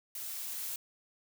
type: noise with level ramp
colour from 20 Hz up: blue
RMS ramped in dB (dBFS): -41 to -38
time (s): 0.15-0.76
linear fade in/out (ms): 2
effects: none